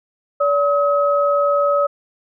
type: tone pair together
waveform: sine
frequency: 574 / 1275.6 Hz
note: D5 / D#6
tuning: -40 / +43 cents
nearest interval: octave + major second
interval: 1383 cents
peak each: -15 / -18 dBFS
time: 0.4-1.87 s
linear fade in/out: 10 ms
effects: none